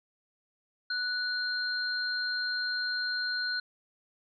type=tone pair together; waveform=sine; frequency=1480 / 4180 Hz; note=F#6 / C8; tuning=0 / -2 cents; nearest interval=octave + tritone; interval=1798 cents; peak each=-31 / -33 dBFS; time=0.9-3.6 s; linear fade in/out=5 ms; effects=none